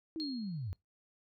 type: linear sweep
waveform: sine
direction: down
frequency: 330.1 to 81.6 Hz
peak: -36 dBFS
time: 0.16-0.73 s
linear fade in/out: 0 ms
type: tone with exponential decay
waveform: sine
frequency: 4254 Hz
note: C8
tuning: 28 cents sharp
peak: -36 dBFS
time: 0.2-0.76 s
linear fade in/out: 0 ms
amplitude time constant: 120 ms
effects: noise-tail reverb RT60 0.2 s tail -25 dB re dry